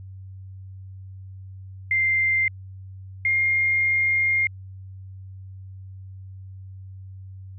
sine tone pair in turn, 2093 / 2123 Hz, C7 / C7, 0 / +25 cents, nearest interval unison, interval 25 cents, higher second, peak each -18 dBFS, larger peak neither, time 1.91-2.48 / 3.25-4.47 s, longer second, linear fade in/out 2 ms, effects added 95 Hz sine -37 dBFS peak until 7.58 s

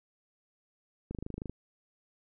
click train, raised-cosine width 3 ms, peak -25 dBFS, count 11, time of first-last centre 1.11-1.496 s, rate 25.9 Hz, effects none

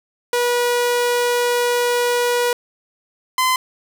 sawtooth tone pair in turn, 484.7 / 1027 Hz, B4 / C6, -32 / -33 cents, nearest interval octave + minor second, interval 1299 cents, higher second, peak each -12 / -11 dBFS, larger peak second, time 0.33-2.53 / 3.38-3.56 s, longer first, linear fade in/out 2 ms, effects none

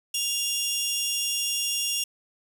15% pulse tone pair together, 2800 / 3372 Hz, F7 / G#7, +4 / +26 cents, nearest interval minor third, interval 322 cents, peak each -19 / -24 dBFS, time 0.14-2.04 s, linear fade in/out 5 ms, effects none

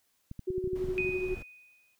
clicks, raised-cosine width 5 ms, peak -28 dBFS, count 12, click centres 0.314 / 0.393 / 0.504 / 0.581 / 0.642 / 0.675 / 0.733 / 0.842 / 0.888 / 1.005 / 1.049 / 1.092 s
sine tone with tremolo, 370 Hz, F#4, in tune, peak -27 dBFS, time 0.47-1.35 s, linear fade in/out 10 ms, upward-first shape triangle, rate 12 Hz, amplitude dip 65%
brown noise, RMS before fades -42 dBFS, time 0.75-1.43 s, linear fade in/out 10 ms
sine tone with exponential decay, 2489 Hz, D#7, in tune, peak -28 dBFS, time 0.98-1.95 s, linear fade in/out 0 ms, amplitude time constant 210 ms
effects white hiss -73 dBFS RMS until 1.99 s

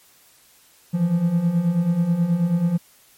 triangle beating tone pair, 164.81 / 174.11 Hz, E3 / F3, 0 / -5 cents, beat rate 9.3 Hz, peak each -22 / -16 dBFS, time 0.93-2.78 s, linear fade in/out 20 ms, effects white hiss -54 dBFS RMS until 3.17 s + MP3 64 kbps

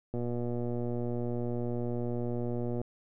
click train, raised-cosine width 2 ms, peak -22 dBFS, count 322, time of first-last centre 0.14-2.815 s, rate 120 Hz, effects none

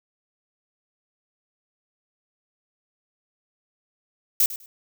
violet noise with echo, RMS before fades -18 dBFS, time 4.4-4.46 s, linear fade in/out 2 ms, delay 100 ms, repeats 2, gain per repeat -15 dB, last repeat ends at 4.66 s, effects none

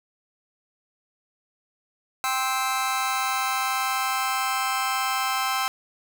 sawtooth chord, C major, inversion second, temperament just, 784.9 / 1046.5 / 1308.1 Hz, G5 / C6 / E6, +2 / 0 / -14 cents, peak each -24 dBFS, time 2.24-5.68 s, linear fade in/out 0 ms, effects none

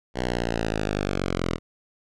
5% pulse linear sweep, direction down, 63 to 40.9 Hz, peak -13 dBFS, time 0.14-1.59 s, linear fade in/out 50 ms, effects low-pass 6000 Hz 12 dB/octave

